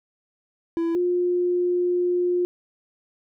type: tone pair in turn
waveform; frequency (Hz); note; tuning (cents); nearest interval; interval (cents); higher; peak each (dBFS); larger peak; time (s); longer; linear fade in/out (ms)
triangle / sine; 334 / 355.5; E4 / F4; +23 / +31; minor second; 108; second; -19; neither; 0.77-0.95 / 0.95-2.45; second; 0
effects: none